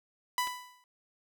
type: tone with exponential decay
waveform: sawtooth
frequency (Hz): 993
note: B5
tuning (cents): +9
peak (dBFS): -22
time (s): 0.38-0.84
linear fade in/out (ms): 1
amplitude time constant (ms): 100
type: clicks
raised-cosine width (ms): 0.2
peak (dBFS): -26 / -29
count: 2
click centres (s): 0.472 / 0.475
effects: none